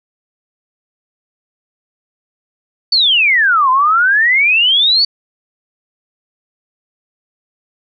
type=exponential two-way sweep; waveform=sine; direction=down then up; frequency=4592 to 1007 to 4592 Hz; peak=-8 dBFS; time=2.92-5.05 s; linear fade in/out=5 ms; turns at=3.7 s; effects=none